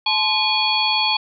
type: tone cluster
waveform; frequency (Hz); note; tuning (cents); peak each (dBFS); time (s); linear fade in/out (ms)
sine; 862 / 1044 / 2453 / 3337 / 4423; A5 / C6 / D#7 / G#7 / C#8; -36 / -4 / -25 / +8 / -5; -22 / -29 / -23 / -21 / -22; 0.06-1.17; 5
effects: none